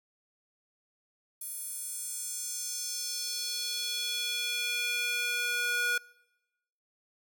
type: tone with high-pass filter sweep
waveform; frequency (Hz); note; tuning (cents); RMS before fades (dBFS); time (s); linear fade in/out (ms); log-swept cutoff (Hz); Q
square; 482.8; B4; -39; -33; 1.41-5.98; 5; 11000 to 1500; 2.3
effects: noise-tail reverb RT60 0.9 s tail -24 dB re dry